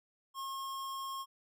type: tone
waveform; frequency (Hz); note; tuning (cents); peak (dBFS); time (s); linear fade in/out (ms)
square; 1079; C#6; -47; -39; 0.34-1.26; 50
effects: none